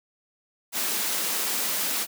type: high-pass noise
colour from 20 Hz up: white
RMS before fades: -27 dBFS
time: 0.72-2.07 s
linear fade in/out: 50 ms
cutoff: 170 Hz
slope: 96 dB/octave
effects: none